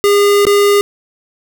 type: tone with dropouts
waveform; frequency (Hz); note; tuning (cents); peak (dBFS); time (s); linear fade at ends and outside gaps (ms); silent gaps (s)
square; 406.5; G#4; -37; -8; 0.04-0.81; 0; 0.452-0.468
effects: 8-bit